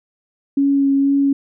sine tone with vibrato, 277.2 Hz, C#4, in tune, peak -12 dBFS, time 0.57-1.33 s, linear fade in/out 5 ms, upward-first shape sine, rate 2.1 Hz, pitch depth 13 cents each way, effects none

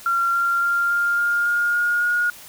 sine tone with pitch steps, 1375 / 1383.8 / 1392.6 / 1401.5 / 1410.4 / 1419.4 / 1428.4 / 1437.5 Hz, F6 / F6 / F6 / F6 / F6 / F6 / F6 / F6, -27 / -16 / -5 / +6 / +17 / +28 / +39 / +50 cents, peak -17 dBFS, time 0.06-2.3 s, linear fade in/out 2 ms, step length 280 ms, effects white hiss -42 dBFS RMS until 2.48 s

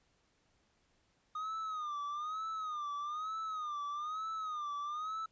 triangle tone with vibrato, 1232 Hz, D#6, 17 cents flat, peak -35 dBFS, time 1.35-5.26 s, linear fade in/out 5 ms, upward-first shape sine, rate 1.1 Hz, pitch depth 110 cents each way, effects pink hiss -74 dBFS RMS until 5.31 s + resampled to 16000 Hz

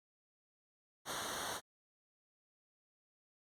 pink noise with comb filter, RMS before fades -41 dBFS, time 1.05-1.61 s, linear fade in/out 50 ms, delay 0.4 ms, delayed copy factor -1, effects low-pass 11000 Hz 12 dB/octave + Opus 48 kbps

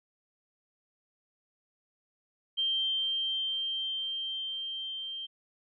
sine tone with level ramp, 3149 Hz, G7, 7 cents sharp, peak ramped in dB -26 to -36 dBFS, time 2.57-5.27 s, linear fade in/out 20 ms, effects none

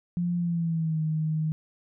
sine tone with pitch glide, 174.61 to 156.46 Hz, F3 to D#3, 0 to +10 cents, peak -24 dBFS, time 0.17-1.52 s, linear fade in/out 0 ms, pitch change -190 cents, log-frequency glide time 0.37-1.01 s, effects none

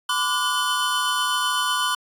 square tone cluster, 1009 / 1163 / 1454 / 3035 Hz, B5 / D6 / F#6 / F#7, +37 / -17 / -31 / +43 cents, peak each -27 dBFS, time 0.09-1.95 s, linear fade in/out 5 ms, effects resampled to 32000 Hz

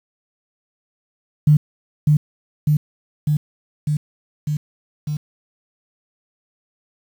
sine tone with echo, 150 Hz, D3, 37 cents sharp, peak -8 dBFS, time 1.47-1.57 s, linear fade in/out 5 ms, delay 600 ms, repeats 6, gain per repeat -2 dB, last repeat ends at 5.17 s, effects 7-bit

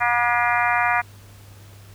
harmonic tone with a mistuned harmonic, 240.3 Hz, B3, 47 cents flat, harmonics 3 / 4 / 5 / 6 / 7 / 8 / 9 / 10, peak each -23 / -24 / -25 / -26 / -26 / -27 / -28 / -28 dBFS, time 0-1.02 s, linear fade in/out 20 ms, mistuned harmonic 9, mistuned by -62 cents, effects added 100 Hz sine -43 dBFS peak until 1.94 s + pink hiss -50 dBFS RMS until 1.94 s

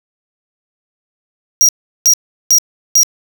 45% pulse tone bursts, 5710 Hz, F8, 37 cents sharp, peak -6 dBFS, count 4, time 1.61-3.032 s, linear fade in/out 0 ms, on 78 ms, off 370 ms, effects none

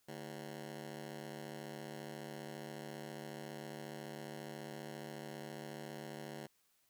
15% pulse ring-modulated tone, 182.1 Hz, F#3, 27 cents flat, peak -36 dBFS, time 0.08-6.47 s, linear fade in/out 10 ms, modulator 37.3 Hz, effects white hiss -75 dBFS RMS until 6.89 s

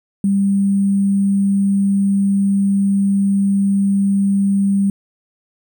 sine tone with sample-and-hold, 197.6 Hz, G3, 14 cents sharp, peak -12 dBFS, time 0.24-4.9 s, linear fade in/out 2 ms, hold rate 8820 Hz, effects none

